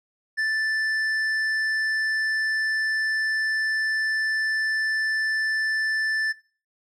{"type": "tone with tanh clipping", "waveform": "sine", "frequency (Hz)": 1760, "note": "A6", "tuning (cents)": 0, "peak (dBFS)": -23, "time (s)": [0.37, 6.33], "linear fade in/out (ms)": 20, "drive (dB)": 7, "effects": ["noise-tail reverb RT60 0.4 s tail -19 dB re dry"]}